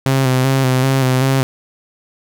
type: tone with vibrato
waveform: sawtooth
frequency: 131.5 Hz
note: C3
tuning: 9 cents sharp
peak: -8 dBFS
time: 0.06-1.43 s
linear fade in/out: 0 ms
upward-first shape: square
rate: 2.6 Hz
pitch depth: 35 cents each way
effects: none